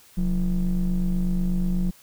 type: ring-modulated tone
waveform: triangle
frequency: 77.9 Hz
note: D#2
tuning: 3 cents sharp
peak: -15 dBFS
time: 0.17-1.91 s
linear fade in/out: 10 ms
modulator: 102 Hz
effects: white hiss -53 dBFS RMS until 2.02 s